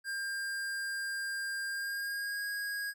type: tone with pitch glide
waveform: square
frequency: 1600 to 1642.1 Hz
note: G6 to G#6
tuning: +35 to -20 cents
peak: -35 dBFS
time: 0.04-2.94 s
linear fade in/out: 50 ms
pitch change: +45 cents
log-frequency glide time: 1.67-2.47 s
effects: none